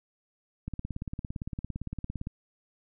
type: click train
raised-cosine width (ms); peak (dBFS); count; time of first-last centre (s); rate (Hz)
5; -22; 29; 0.68-2.271; 17.6
effects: none